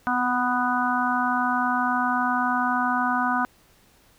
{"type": "harmonic tone with a mistuned harmonic", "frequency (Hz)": 247.6, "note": "B3", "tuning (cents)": 5, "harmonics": [1, 3, 4, 5, 6], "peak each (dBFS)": [-27, -27, -27, -27, -27], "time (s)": [0.07, 3.45], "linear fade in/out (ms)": 0, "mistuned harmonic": 1, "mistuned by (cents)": 15, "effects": ["pink hiss -58 dBFS RMS until 4.18 s"]}